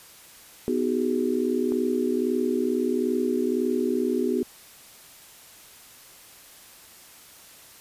sine chord, G# minor seventh, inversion first, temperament just, 249.2 / 311.5 / 373.8 / 415.3 Hz, B3 / D#4 / F#4 / G#4, +16 / +2 / +18 / 0 cents, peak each -26 / -30 / -26 / -29 dBFS, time 0.68-4.43 s, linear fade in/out 0 ms
click, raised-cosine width 1 ms, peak -26 dBFS, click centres 1.721 s
effects white hiss -49 dBFS RMS until 7.8 s + resampled to 32000 Hz

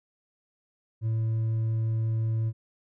sine tone with hard clipping, 111.8 Hz, A2, 28 cents sharp, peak -25 dBFS, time 1.01-2.53 s, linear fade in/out 50 ms, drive 2 dB, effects none

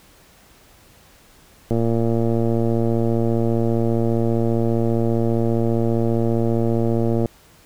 click train, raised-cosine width 2 ms, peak -8 dBFS, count 639, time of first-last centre 1.71-7.258 s, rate 115 Hz, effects pink hiss -51 dBFS RMS until 7.65 s

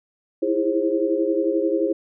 sine tone cluster, 324.6 / 335.9 / 408.2 / 532 Hz, E4 / E4 / G#4 / C5, -27 / +33 / -30 / +29 cents, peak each -24 dBFS, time 0.42-1.93 s, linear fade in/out 10 ms, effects none

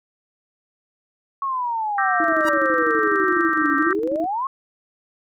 sine exponential two-way sweep, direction down then up, 1114 to 277.2 to 1114 Hz, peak -21 dBFS, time 1.42-4.47 s, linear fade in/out 2 ms, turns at 3.77 s
sine chord, E half-diminished seventh, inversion third, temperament equal, 1174.7 / 1318.5 / 1568 / 1864.7 Hz, D6 / E6 / G6 / Bb6, 0 / 0 / 0 / 0 cents, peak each -23 / -25 / -23 / -26 dBFS, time 1.98-3.93 s, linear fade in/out 2 ms
sine tone with tremolo, 320.1 Hz, D#4, 49 cents sharp, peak -22 dBFS, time 2.2-4.26 s, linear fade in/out 2 ms, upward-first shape square, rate 12 Hz, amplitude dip 70%
sawtooth tone with exponential growth, 954 Hz, A#5, 40 cents sharp, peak -18 dBFS, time 2.41-2.49 s, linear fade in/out 5 ms, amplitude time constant 16 ms
effects none

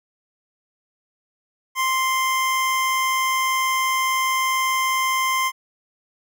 25% pulse tone, 1046.5 Hz, C6, in tune, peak -15 dBFS, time 1.75-5.52 s, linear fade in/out 50 ms, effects none

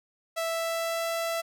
sawtooth tone with pitch glide, 659.3 to 665.4 Hz, E5 to E5, 0 to +16 cents, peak -24 dBFS, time 0.36-1.42 s, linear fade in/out 20 ms, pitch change +16 cents, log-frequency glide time 0.47-1.08 s, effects none

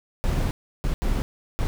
brown noise bursts at uneven times, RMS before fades -23 dBFS, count 4, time 0.24-0.51 / 0.84-0.94 / 1.02-1.22 / 1.59-1.67 s, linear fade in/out 0 ms, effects none

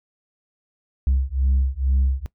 sine beating tone pair, 65.41 / 67.61 Hz, C2 / C#2, 0 / -43 cents, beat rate 2.2 Hz, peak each -19 dBFS, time 1.07-2.26 s, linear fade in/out 0 ms, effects noise-tail reverb RT60 0.1 s tail -20 dB re dry + tanh soft clip ceiling -13 dBFS

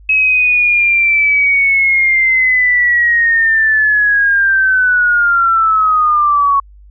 sine linear sweep, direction down, 2566 to 1107 Hz, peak -8 dBFS, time 0.09-6.6 s, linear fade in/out 5 ms, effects added 50 Hz sine -37 dBFS peak until 6.9 s

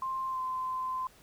sine tone with pitch glide, 1052 to 1032.1 Hz, C6 to C6, +9 to -24 cents, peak -31 dBFS, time 0.02-1.07 s, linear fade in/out 2 ms, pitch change -33 cents, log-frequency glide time 0.29-0.39 s, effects pink hiss -59 dBFS RMS until 1.22 s

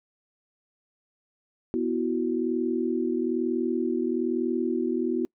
sine chord, B suspended fourth, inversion none, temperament just, 246.9 / 329.3 / 370.4 Hz, B3 / E4 / F#4, 0 / -2 / +2 cents, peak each -28 dBFS, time 1.74-5.25 s, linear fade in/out 0 ms, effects noise-tail reverb RT60 0.1 s tail -26 dB re dry

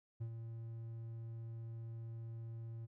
triangle tone with ADSR envelope, 114.4 Hz, A#2, 32 cents flat, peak -36 dBFS, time 0.2-2.87 s, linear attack 16 ms, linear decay 76 ms, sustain -6 dB, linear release 26 ms, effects none

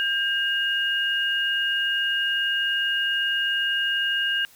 sine tone pair together, 1600.6 / 2852 Hz, G6 / F7, +36 / +36 cents, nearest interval minor seventh, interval 1000 cents, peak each -24 dBFS, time 0-4.45 s, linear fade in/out 0 ms, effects white hiss -53 dBFS RMS until 4.55 s

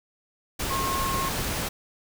sine tone in noise, 1078 Hz, C#6, 49 cents flat, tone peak -27 dBFS, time 0.7-1.29 s, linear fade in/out 10 ms, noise pink, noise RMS -29 dBFS, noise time 0.59-1.69 s, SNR -1 dB, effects none

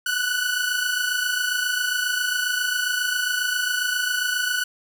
sawtooth tone pair together, 1470 / 1497.4 Hz, F#6 / F#6, -12 / +20 cents, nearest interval unison, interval 32 cents, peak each -21 dBFS, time 0.06-4.64 s, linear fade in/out 5 ms, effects none

